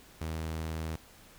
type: tone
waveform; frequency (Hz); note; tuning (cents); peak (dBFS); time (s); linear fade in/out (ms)
sawtooth; 80; D#2; +49; -30; 0.21-0.96; 5
effects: pink hiss -56 dBFS RMS until 1.38 s